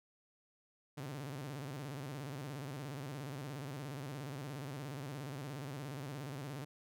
sawtooth tone with vibrato, 138.59 Hz, C#3, in tune, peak -38 dBFS, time 0.97-6.65 s, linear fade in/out 10 ms, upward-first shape square, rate 17 Hz, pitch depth 120 cents each way, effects none

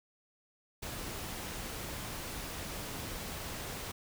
pink noise, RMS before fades -41 dBFS, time 0.82-3.92 s, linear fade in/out 10 ms, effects none

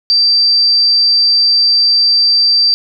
sine tone, 4681 Hz, D8, 7 cents flat, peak -7 dBFS, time 0.1-2.74 s, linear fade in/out 0 ms, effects none

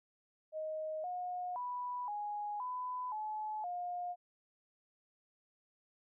sine tone with pitch steps, 625 / 721 / 986 / 830 / 1001 / 857 / 711 Hz, D#5 / F#5 / B5 / G#5 / B5 / A5 / F5, +8 / -45 / -3 / -1 / +23 / -46 / +31 cents, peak -37 dBFS, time 0.52-4.16 s, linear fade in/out 50 ms, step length 520 ms, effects none

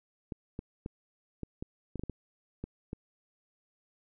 clicks, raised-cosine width 3 ms, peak -24 dBFS, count 11, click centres 0.322 / 0.591 / 0.861 / 1.433 / 1.625 / 1.957 / 1.995 / 2.036 / 2.097 / 2.64 / 2.931 s, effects none

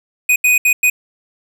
square tone bursts at uneven times, 2489 Hz, D#7, in tune, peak -10 dBFS, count 4, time 0.29-0.36 / 0.44-0.58 / 0.65-0.73 / 0.83-0.9 s, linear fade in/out 5 ms, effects none

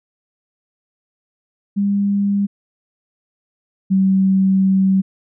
sine tone pair in turn, 200.8 / 191.46 Hz, G3 / G3, +42 / -41 cents, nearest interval minor second, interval 83 cents, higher first, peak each -14 / -11 dBFS, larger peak second, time 1.76-2.47 / 3.9-5.02 s, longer second, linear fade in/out 20 ms, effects none

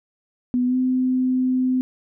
sine tone with pitch glide, 248.2 to 255.9 Hz, B3 to C4, +9 to -38 cents, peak -17 dBFS, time 0.54-1.81 s, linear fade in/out 0 ms, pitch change +53 cents, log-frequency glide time 0.66-0.76 s, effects none

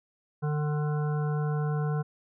harmonic tone with a mistuned harmonic, 149.7 Hz, D3, 33 cents sharp, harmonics 1 / 3 / 5 / 7 / 9 / 10, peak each -26 / -36 / -40 / -43 / -45 / -46 dBFS, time 0.42-2.03 s, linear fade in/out 20 ms, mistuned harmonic 10, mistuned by -19 cents, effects none

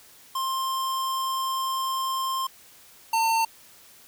square tone pair in turn, 1055 / 902.9 Hz, C6 / A5, +14 / +44 cents, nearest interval minor third, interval 270 cents, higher first, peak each -26 / -21 dBFS, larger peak second, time 0.35-2.47 / 3.13-3.45 s, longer first, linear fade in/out 5 ms, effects white hiss -52 dBFS RMS until 4.07 s

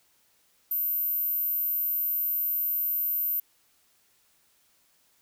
sine tone, 13580 Hz, G#9, 37 cents sharp, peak -23 dBFS, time 0.71-3.4 s, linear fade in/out 5 ms, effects tanh soft clip ceiling -23 dBFS + white hiss -66 dBFS RMS until 5.21 s

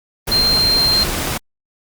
sine tone in noise, 4173 Hz, C8, 5 cents flat, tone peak -12 dBFS, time 0.31-1.04 s, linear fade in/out 10 ms, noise pink, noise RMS -21 dBFS, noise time 0.27-1.38 s, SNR +6 dB, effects Opus 32 kbps

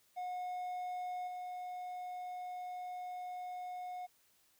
triangle tone with level steps, 725 Hz, F#5, 35 cents flat, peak -36 / -39 dBFS, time 0.16-4.07 s, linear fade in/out 20 ms, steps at 1.27 s, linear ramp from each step 10 ms, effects white hiss -71 dBFS RMS until 4.59 s

